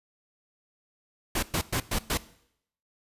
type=noise bursts; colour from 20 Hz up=pink; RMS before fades=-27 dBFS; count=5; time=1.35-2.175 s; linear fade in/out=5 ms; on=77 ms; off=110 ms; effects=noise-tail reverb RT60 0.7 s tail -18 dB re dry + resampled to 32000 Hz